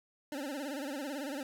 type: tone with vibrato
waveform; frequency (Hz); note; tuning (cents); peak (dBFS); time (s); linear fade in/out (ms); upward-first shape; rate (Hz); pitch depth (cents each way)
25% pulse; 281.1; C#4; +24; -33; 0.32-1.43; 2; sine; 18; 130
effects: none